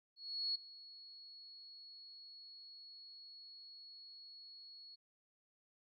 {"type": "tone with ADSR envelope", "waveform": "sine", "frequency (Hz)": 4351, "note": "C#8", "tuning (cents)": -33, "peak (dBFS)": -34, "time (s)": [0.16, 4.96], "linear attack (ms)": 390, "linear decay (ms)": 10, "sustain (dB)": -19, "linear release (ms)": 18, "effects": []}